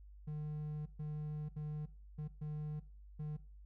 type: tone bursts at uneven times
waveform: triangle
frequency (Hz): 151.1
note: D3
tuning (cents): +50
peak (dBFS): -37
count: 6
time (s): 0.27-0.86 / 0.99-1.49 / 1.56-1.86 / 2.18-2.28 / 2.41-2.8 / 3.19-3.37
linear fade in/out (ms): 10
effects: noise-tail reverb RT60 0.4 s tail -18 dB re dry + added 50 Hz sine -53 dBFS peak until 3.65 s